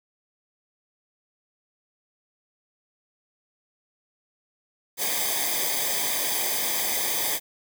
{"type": "noise with comb filter", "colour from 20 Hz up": "white", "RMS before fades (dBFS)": -26, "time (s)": [4.97, 7.4], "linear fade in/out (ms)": 50, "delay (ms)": 0.72, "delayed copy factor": -0.85, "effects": []}